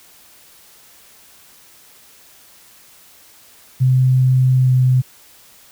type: tone with pitch glide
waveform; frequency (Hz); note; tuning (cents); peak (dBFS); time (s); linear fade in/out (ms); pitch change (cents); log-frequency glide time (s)
sine; 129 to 127.96; C3 to C3; -24 to -38; -10; 3.8-5.02; 20; -14; 4.62-4.73
effects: white hiss -47 dBFS RMS until 5.71 s

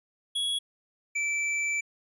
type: tone pair in turn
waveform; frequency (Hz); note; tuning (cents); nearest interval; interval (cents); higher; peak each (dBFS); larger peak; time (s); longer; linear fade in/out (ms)
square; 3344 / 2325; G#7 / D7; +11 / -18; tritone; 629; first; -27 / -27; neither; 0.35-0.59 / 1.15-1.81; second; 10
effects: resampled to 24000 Hz

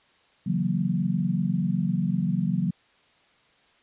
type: chord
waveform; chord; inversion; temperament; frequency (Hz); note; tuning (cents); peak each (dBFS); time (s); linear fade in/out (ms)
sine; F# dominant seventh; second; equal with one note detuned; 139.88 / 164.81 / 185 / 233.1; C#3 / E3 / F#3 / A#3; +16 / 0 / 0 / 0; -30 / -28 / -25 / -31; 0.46-2.71; 10
effects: white hiss -61 dBFS RMS until 3.82 s + resampled to 8000 Hz

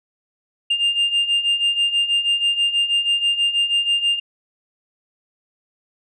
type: beating tone pair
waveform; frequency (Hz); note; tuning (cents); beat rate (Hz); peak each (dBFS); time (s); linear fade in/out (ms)
sine; 2800 / 2806.2; F7 / F7; +4 / +8; 6.2; -20 / -16; 0.7-4.2; 10
effects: tanh soft clip ceiling -13 dBFS

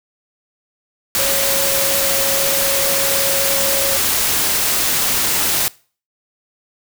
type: tone in noise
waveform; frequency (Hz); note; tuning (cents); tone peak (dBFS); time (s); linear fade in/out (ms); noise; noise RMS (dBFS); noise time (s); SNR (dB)
sine; 550; C#5; -14; -22; 1.19-3.97; 0; white; -17; 1.15-5.68; -8
effects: noise-tail reverb RT60 0.4 s tail -22 dB re dry

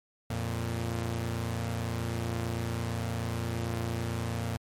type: tone pair together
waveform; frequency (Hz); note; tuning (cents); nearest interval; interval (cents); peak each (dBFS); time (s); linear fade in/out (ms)
sawtooth; 86.52 / 115.6; F2 / A#2; -16 / -14; perfect fourth; 502; -31 / -28; 0.3-4.57; 5
effects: MP3 64 kbps

